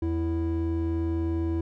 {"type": "tone pair together", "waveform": "triangle", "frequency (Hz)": [82.41, 330], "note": ["E2", "E4"], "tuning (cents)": [0, 2], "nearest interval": "2 octaves", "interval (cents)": 2402, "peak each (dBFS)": -24, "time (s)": [0.02, 1.61], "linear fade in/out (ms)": 5, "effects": ["tanh soft clip ceiling -20 dBFS"]}